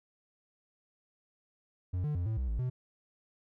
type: tone with pitch steps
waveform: triangle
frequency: 90.6 / 149.5 / 87.9 / 110.5 / 64.2 / 55.3 / 126.4 Hz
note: F#2 / D3 / F2 / A2 / C2 / A1 / B2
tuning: -36 / +31 / +12 / +8 / -32 / +9 / +41 cents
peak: -28 dBFS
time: 1.93-2.7 s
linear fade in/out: 10 ms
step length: 110 ms
effects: none